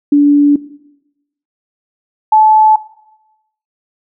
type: tone pair in turn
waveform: sine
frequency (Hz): 289 / 866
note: D4 / A5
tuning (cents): -28 / -28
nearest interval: octave + perfect fifth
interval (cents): 1900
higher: second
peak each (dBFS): -4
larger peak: neither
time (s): 0.12-0.56 / 2.32-2.76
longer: neither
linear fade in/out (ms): 5
effects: noise-tail reverb RT60 0.9 s tail -18 dB re dry